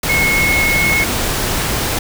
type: tone in noise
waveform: sine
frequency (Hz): 2181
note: C#7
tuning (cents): -29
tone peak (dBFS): -13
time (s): 0.09-1.04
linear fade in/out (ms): 5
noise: pink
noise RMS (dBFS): -18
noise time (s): 0.03-1.99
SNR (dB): +2
effects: none